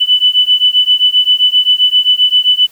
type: beating tone pair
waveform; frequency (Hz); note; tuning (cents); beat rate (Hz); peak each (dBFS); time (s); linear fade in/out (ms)
sine; 2986 / 2993.6; F#7 / F#7; +15 / +20; 7.6; -10; 0-2.67; 20
effects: white hiss -45 dBFS RMS until 2.71 s